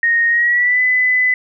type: tone with pitch glide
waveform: sine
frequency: 1861 to 2006 Hz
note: A#6 to B6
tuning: -3 to +26 cents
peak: -11 dBFS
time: 0.03-1.34 s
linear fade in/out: 2 ms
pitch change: +129 cents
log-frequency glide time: 0.29-0.81 s
effects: none